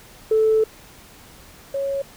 sine tone pair in turn, 438.2 / 552.1 Hz, A4 / C#5, -7 / -7 cents, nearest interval major third, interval 400 cents, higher second, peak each -13 / -21 dBFS, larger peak first, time 0.31-0.64 / 1.74-2.02 s, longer first, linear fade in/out 5 ms, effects tanh soft clip ceiling -9 dBFS + pink hiss -46 dBFS RMS until 2.16 s

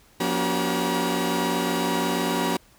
sawtooth tone cluster, 177.5 / 239 / 284.6 / 383.2 / 958 Hz, F3 / A#3 / C#4 / G4 / A#5, +28 / +43 / +46 / -39 / +47 cents, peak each -25 dBFS, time 0.2-2.57 s, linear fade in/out 5 ms, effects pink hiss -56 dBFS RMS until 2.78 s

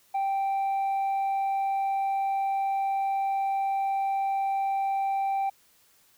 triangle tone with tanh clipping, 783 Hz, G5, 2 cents flat, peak -25 dBFS, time 0.14-5.5 s, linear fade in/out 10 ms, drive 7 dB, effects white hiss -62 dBFS RMS until 6.17 s

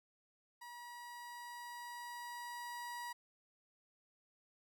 30% pulse tone with level ramp, 962 Hz, B5, 46 cents flat, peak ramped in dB -47 to -40 dBFS, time 0.61-3.13 s, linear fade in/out 10 ms, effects none

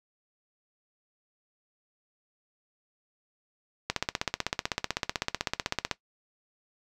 click train, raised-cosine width 0.2 ms, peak -9 dBFS, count 33, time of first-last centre 3.9-5.913 s, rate 15.9 Hz, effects noise-tail reverb RT60 0.1 s tail -17 dB re dry

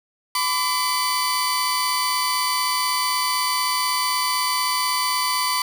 sawtooth tone cluster, 1009 / 1158 / 4596 Hz, B5 / D6 / D8, +37 / -25 / -38 cents, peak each -19 / -23 / -22 dBFS, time 0.35-5.62 s, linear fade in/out 2 ms, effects none

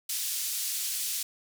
white band-pass noise, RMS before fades -32 dBFS, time 0.09-1.23 s, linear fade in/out 5 ms, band 3600 to 14000 Hz, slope 12 dB/octave, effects none

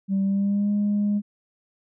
sine tone with pitch glide, 194.6 to 205.8 Hz, G3 to G#3, -12 to -16 cents, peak -18 dBFS, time 0.08-1.22 s, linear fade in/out 50 ms, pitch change +96 cents, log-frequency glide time 0.22-0.71 s, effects tanh soft clip ceiling -17 dBFS

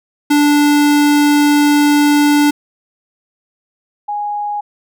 square / sine tone pair in turn, 292.6 / 827.6 Hz, D4 / G#5, -6 / -6 cents, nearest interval octave + tritone, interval 1800 cents, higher second, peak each -9 / -17 dBFS, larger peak first, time 0.3-2.51 / 4.08-4.61 s, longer first, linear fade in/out 10 ms, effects none

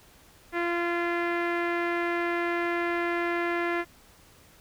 sawtooth tone with low-pass filter, 344.5 Hz, F4, 24 cents flat, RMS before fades -28 dBFS, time 0.52-3.85 s, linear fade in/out 50 ms, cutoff 2000 Hz, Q 2.9, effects pink hiss -56 dBFS RMS until 4.6 s

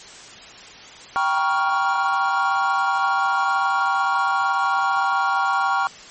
triangle chord, G half-diminished seventh, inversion none, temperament equal with one note detuned, 784 / 954.1 / 1108.7 / 1396.9 Hz, G5 / Bb5 / Db6 / F6, 0 / +40 / 0 / 0 cents, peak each -21 / -23 / -21 / -21 dBFS, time 1.16-5.87 s, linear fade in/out 0 ms, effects white hiss -41 dBFS RMS until 6.1 s + MP3 32 kbps

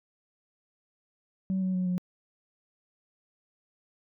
sine tone with pitch steps, 189.5 / 186.35 / 183.26 / 180.21 Hz, F#3 / F#3 / F#3 / F#3, +42 / +13 / -16 / -45 cents, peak -24 dBFS, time 1.5-1.98 s, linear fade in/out 0 ms, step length 120 ms, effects tanh soft clip ceiling -23 dBFS

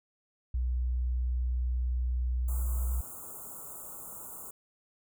sine tone, 61.74 Hz, B1, in tune, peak -27 dBFS, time 0.54-3.01 s, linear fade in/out 5 ms
white band-stop noise, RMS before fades -44 dBFS, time 2.48-4.51 s, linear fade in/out 5 ms, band 1400 to 6900 Hz, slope 96 dB/octave
effects none

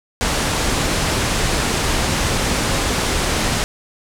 pink low-pass noise, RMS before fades -19 dBFS, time 0.21-3.64 s, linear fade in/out 0 ms, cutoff 9700 Hz, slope 24 dB/octave, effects none

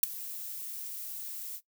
violet noise with ADSR envelope, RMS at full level -18 dBFS, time 0.03-1.61 s, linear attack 6 ms, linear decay 5 ms, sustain -22 dB, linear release 59 ms, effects noise-tail reverb RT60 0.1 s tail -17 dB re dry

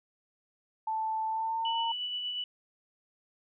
sine tone with pitch glide, 880 to 917.4 Hz, A5 to A#5, 0 to -28 cents, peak -29 dBFS, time 0.87-1.92 s, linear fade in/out 5 ms, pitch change +72 cents, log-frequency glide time 1.27-1.78 s
sine tone with tremolo, 2962 Hz, F#7, 1 cent sharp, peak -31 dBFS, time 1.65-2.44 s, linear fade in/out 2 ms, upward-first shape sine, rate 8.4 Hz, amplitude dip 30%
effects none

